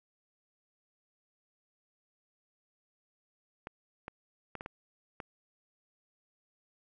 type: clicks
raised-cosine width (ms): 0.5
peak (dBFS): -25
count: 6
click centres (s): 3.671 / 4.081 / 4.553 / 4.609 / 4.661 / 5.202
effects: none